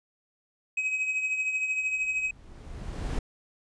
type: tone with tremolo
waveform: triangle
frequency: 2537 Hz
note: D#7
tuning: 33 cents sharp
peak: -22 dBFS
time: 0.77-2.31 s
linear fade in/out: 5 ms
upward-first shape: triangle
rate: 13 Hz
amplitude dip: 60%
type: noise with exponential growth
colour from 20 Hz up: brown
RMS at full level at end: -27 dBFS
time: 1.81-3.19 s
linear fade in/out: 5 ms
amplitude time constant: 300 ms
effects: resampled to 22050 Hz